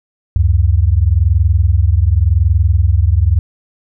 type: tone pair together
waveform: sine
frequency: 71.9 / 92.79 Hz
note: D2 / F#2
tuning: -36 / +5 cents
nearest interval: major third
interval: 441 cents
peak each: -11 dBFS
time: 0.36-3.39 s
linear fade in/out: 0 ms
effects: none